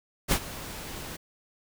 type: noise with ADSR envelope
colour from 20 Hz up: pink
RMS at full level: -22 dBFS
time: 0.28-1.17 s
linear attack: 42 ms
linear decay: 66 ms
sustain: -17 dB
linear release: 13 ms
effects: none